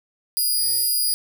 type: tone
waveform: 10% pulse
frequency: 4886 Hz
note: D#8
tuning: 32 cents flat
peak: -12 dBFS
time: 0.37-1.14 s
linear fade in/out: 0 ms
effects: none